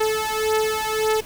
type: beating tone pair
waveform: sawtooth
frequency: 434.1 / 435.9 Hz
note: A4 / A4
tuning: -23 / -16 cents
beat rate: 1.8 Hz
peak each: -19 dBFS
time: 0-1.21 s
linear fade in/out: 10 ms
effects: pink hiss -41 dBFS RMS until 1.25 s